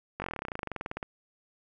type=slowing click train; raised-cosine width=0.5 ms; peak=-19 dBFS; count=24; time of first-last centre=0.2-1.029 s; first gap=20 ms; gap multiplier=1.05; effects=none